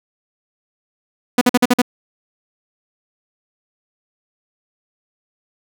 sawtooth tone bursts, 246.9 Hz, B3, in tune, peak -5 dBFS, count 6, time 1.38-1.818 s, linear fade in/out 5 ms, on 33 ms, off 48 ms, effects none

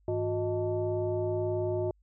sine tone with frequency modulation, 362.3 Hz, F#4, 36 cents flat, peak -27 dBFS, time 0.08-1.91 s, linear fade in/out 2 ms, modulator 261 Hz, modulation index 1.1, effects added 50 Hz sine -62 dBFS peak until 2.02 s

